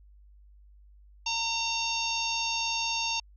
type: harmonic tone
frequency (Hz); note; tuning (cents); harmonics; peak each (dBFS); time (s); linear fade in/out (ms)
914; A#5; -34; 1 / 3 / 4 / 5 / 6 / 7; -34 / -32 / -36 / -36 / -36 / -37; 1.26-3.2; 5
effects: added 50 Hz sine -52 dBFS peak until 3.36 s